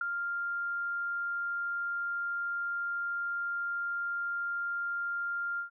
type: tone with ADSR envelope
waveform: sine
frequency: 1396.9 Hz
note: F6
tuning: in tune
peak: -26 dBFS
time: 0.01-5.7 s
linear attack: 4 ms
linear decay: 7 ms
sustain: -5 dB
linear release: 110 ms
effects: none